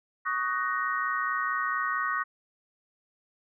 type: chord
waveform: sine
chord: D# minor seventh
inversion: third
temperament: just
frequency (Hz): 1120.1 / 1244.5 / 1493.4 / 1866.8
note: C#6 / D#6 / F#6 / A#6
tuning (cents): +18 / 0 / +16 / +2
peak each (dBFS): -31 / -32 / -33 / -32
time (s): 0.25-2.24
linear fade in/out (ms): 20
effects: none